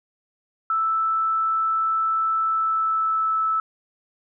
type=tone with pitch glide; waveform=sine; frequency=1318.5 to 1309.4 Hz; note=E6 to E6; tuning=0 to -12 cents; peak=-19 dBFS; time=0.7-3.6 s; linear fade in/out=2 ms; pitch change=-12 cents; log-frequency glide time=2.41-3.38 s; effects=none